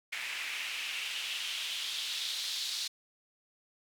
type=noise with band-pass filter sweep; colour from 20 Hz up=white; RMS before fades=-37 dBFS; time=0.12-2.88 s; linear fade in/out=10 ms; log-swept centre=2200 to 4200 Hz; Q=2.9; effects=none